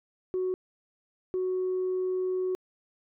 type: tone pair in turn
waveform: sine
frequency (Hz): 370 / 370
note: F#4 / F#4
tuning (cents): 0 / 0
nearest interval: unison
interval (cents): 0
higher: neither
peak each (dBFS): -25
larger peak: neither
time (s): 0.34-0.54 / 1.34-2.55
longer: second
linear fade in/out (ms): 0
effects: tanh soft clip ceiling -23 dBFS